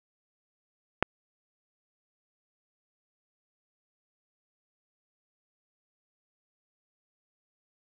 click, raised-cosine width 0.5 ms, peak -6 dBFS, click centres 1.026 s, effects none

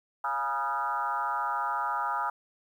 sine tone with frequency modulation, 1100 Hz, C#6, 14 cents flat, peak -27 dBFS, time 0.24-2.3 s, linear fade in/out 5 ms, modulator 134 Hz, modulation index 2.4, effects 10-bit

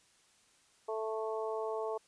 harmonic tone, 220 Hz, A3, in tune, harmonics 2 / 3 / 4 / 5, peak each -36 / -40 / -42 / -44 dBFS, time 0.88-1.98 s, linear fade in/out 10 ms, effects white hiss -67 dBFS RMS until 2.07 s + resampled to 22050 Hz

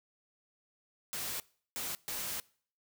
white noise bursts at uneven times, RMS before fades -38 dBFS, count 3, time 1.13-1.4 / 1.76-1.95 / 2.08-2.4 s, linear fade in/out 0 ms, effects noise-tail reverb RT60 0.5 s tail -23 dB re dry

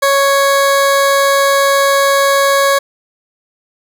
20% pulse tone, 554.4 Hz, C#5, in tune, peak -4 dBFS, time 0.02-2.79 s, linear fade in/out 10 ms, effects none

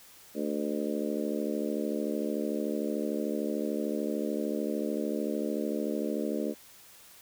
harmonic tone with a mistuned harmonic, 73.42 Hz, D2, in tune, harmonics 3 / 4 / 5 / 6 / 7 / 8, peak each -34 / -34 / -37 / -37 / -38 / -39 dBFS, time 0.34-6.55 s, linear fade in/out 50 ms, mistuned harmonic 8, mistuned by +49 cents, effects white hiss -54 dBFS RMS until 7.21 s

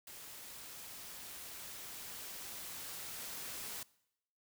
white noise with level ramp, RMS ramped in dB -51 to -44 dBFS, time 0.07-3.83 s, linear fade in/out 2 ms, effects noise-tail reverb RT60 0.8 s tail -22 dB re dry

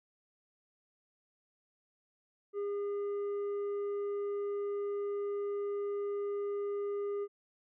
sine tone with tanh clipping, 406 Hz, G#4, 39 cents flat, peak -34 dBFS, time 2.53-7.28 s, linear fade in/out 50 ms, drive 5 dB, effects none

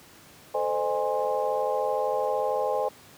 sine tone cluster, 440.2 / 518 / 611 / 824 / 1054 Hz, A4 / C5 / D#5 / G#5 / C6, +1 / -17 / -32 / -14 / +12 cents, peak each -32 / -28 / -30 / -29 / -36 dBFS, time 0.54-2.89 s, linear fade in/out 10 ms, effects pink hiss -51 dBFS RMS until 3.17 s + high-pass 100 Hz 12 dB/octave

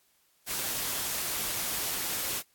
white noise, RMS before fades -32 dBFS, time 0.46-2.43 s, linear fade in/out 50 ms, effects white hiss -68 dBFS RMS until 2.54 s + AAC 64 kbps

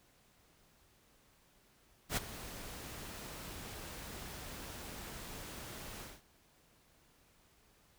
pink noise with ADSR envelope, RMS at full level -32 dBFS, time 2.09-6.22 s, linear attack 81 ms, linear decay 18 ms, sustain -15 dB, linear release 210 ms, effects pink hiss -68 dBFS RMS until 7.98 s

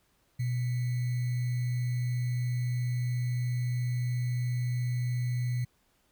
sine tone with sample-and-hold, 123 Hz, B2, 7 cents flat, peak -27 dBFS, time 0.39-5.65 s, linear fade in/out 10 ms, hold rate 2100 Hz, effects pink hiss -70 dBFS RMS until 6.11 s

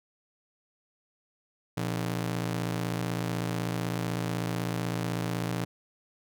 sawtooth ring-modulated tone, 145.2 Hz, D3, 19 cents flat, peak -22 dBFS, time 1.77-5.65 s, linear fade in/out 5 ms, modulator 28 Hz, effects none

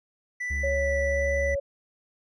triangle tone with vibrato, 1975.5 Hz, B6, in tune, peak -27 dBFS, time 0.4-1.55 s, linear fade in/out 10 ms, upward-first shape sine, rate 1.3 Hz, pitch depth 8 cents each way
triangle tone, 70.4 Hz, C#2, 27 cents sharp, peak -26 dBFS, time 0.5-1.56 s, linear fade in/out 10 ms
sine tone with pitch glide, 554.4 to 558.3 Hz, C#5 to C#5, 0 to +12 cents, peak -25 dBFS, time 0.63-1.6 s, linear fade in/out 10 ms, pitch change +12 cents, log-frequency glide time 0.79-1.23 s
effects resampled to 22050 Hz

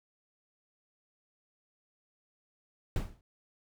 brown noise with exponential decay, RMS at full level -27 dBFS, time 2.96-3.21 s, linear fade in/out 2 ms, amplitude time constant 53 ms, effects none

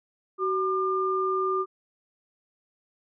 sine tone pair together, 378 / 1200 Hz, F#4 / D6, +37 / +37 cents, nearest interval octave + minor sixth, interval 2000 cents, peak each -26 dBFS, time 0.38-1.66 s, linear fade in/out 50 ms, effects none

